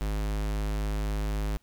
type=tone; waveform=square; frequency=51.91 Hz; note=G#1; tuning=in tune; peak=-28 dBFS; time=0.01-1.57 s; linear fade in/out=0 ms; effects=pink hiss -69 dBFS RMS until 1.62 s